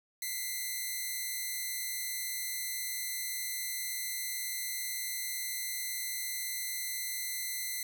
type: tone pair together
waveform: 5% pulse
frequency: 1986.9 / 2105 Hz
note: B6 / C7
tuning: +10 / +10 cents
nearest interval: minor second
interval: 100 cents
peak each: -27 dBFS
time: 0.22-7.83 s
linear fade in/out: 2 ms
effects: none